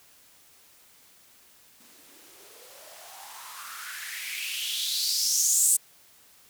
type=noise with band-pass filter sweep; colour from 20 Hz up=violet; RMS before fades=-30 dBFS; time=1.8-5.77 s; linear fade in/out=10 ms; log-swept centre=220 to 8600 Hz; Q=5.1; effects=white hiss -57 dBFS RMS until 6.49 s